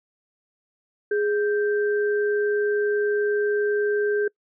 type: tone pair together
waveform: sine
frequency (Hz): 415.3 / 1568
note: G#4 / G6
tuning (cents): 0 / 0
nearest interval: octave + major seventh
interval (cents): 2300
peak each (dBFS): -20 / -29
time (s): 1.11-4.28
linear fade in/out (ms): 5
effects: noise-tail reverb RT60 0.1 s tail -26 dB re dry